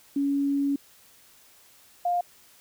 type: tone pair in turn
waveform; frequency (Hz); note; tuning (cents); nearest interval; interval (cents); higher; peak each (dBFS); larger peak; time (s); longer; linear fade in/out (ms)
sine; 280.6 / 705; C#4 / F5; +21 / +16; octave + major third; 1595; second; -22; neither; 0.16-0.76 / 2.05-2.21; first; 5
effects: white hiss -56 dBFS RMS until 2.6 s